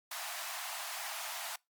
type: high-pass noise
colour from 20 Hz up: pink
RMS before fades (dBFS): -41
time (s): 0.11-1.56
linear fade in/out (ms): 5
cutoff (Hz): 640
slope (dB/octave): 96
effects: noise-tail reverb RT60 0.2 s tail -24 dB re dry + Opus 48 kbps